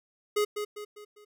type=tone with echo; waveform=square; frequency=417.6 Hz; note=G#4; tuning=10 cents sharp; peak=-24 dBFS; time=0.36-0.45 s; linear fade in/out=10 ms; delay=200 ms; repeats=4; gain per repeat=-7 dB; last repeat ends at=1.25 s; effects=none